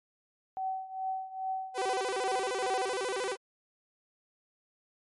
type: tone with tremolo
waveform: sine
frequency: 760 Hz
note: F#5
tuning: 46 cents sharp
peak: -29 dBFS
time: 0.57-2.92 s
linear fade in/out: 0 ms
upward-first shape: triangle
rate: 2.4 Hz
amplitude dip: 85%
type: tone with vibrato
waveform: sawtooth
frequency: 440 Hz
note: A4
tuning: in tune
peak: -27 dBFS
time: 1.74-3.37 s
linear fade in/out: 50 ms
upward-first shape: square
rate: 13 Hz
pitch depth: 230 cents each way
effects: MP3 48 kbps